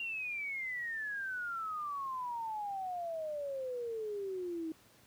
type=exponential sweep; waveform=sine; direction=down; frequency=2794 to 315.3 Hz; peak=-36 dBFS; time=0-4.72 s; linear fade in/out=2 ms; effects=pink hiss -63 dBFS RMS until 5.06 s + high-pass 80 Hz 12 dB/octave